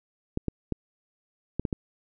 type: clicks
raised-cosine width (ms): 3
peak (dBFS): -14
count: 6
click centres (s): 0.374 / 0.483 / 0.723 / 1.596 / 1.652 / 1.728
effects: none